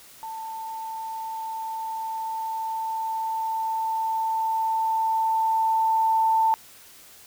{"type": "tone with level ramp", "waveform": "sine", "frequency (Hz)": 891, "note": "A5", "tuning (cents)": 22, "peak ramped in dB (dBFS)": [-32, -17], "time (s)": [0.23, 6.54], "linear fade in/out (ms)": 0, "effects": ["white hiss -49 dBFS RMS until 7.26 s"]}